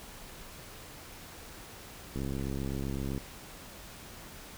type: click train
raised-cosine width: 3 ms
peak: -23 dBFS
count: 70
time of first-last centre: 2.16-3.178 s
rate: 67.8 Hz
effects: pink hiss -48 dBFS RMS until 4.57 s